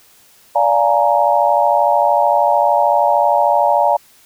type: chord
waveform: sine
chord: Bb dominant seventh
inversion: first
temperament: just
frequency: 582.7 / 699.2 / 839.1 / 932.3 Hz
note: D5 / F5 / Ab5 / Bb5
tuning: -14 / +2 / +18 / 0 cents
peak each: -16 dBFS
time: 0.55-3.97 s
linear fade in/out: 10 ms
effects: white hiss -49 dBFS RMS until 4.25 s